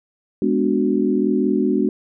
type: chord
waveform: sine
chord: G# half-diminished seventh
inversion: none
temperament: equal with one note detuned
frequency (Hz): 207.7 / 248.9 / 293.7 / 370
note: G#3 / B3 / D4 / F#4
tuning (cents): 0 / +14 / 0 / 0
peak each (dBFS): -21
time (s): 0.42-1.89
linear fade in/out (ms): 2
effects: none